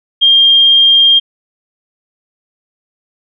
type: tone with vibrato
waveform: sine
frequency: 3208 Hz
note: G7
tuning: 39 cents sharp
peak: -4 dBFS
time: 0.21-1.2 s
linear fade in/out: 20 ms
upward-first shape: triangle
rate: 18 Hz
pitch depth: 9 cents each way
effects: none